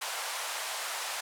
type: band-pass noise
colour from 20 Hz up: pink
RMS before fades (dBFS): -36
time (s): 0.01-1.21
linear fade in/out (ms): 10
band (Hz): 680 to 12000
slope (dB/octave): 24
effects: none